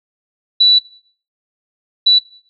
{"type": "tone bursts at uneven times", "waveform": "sine", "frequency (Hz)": 3951, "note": "B7", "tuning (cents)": 0, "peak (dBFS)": -6, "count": 2, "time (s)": [[0.6, 0.79], [2.06, 2.19]], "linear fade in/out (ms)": 10, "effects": ["noise-tail reverb RT60 0.5 s tail -19 dB re dry"]}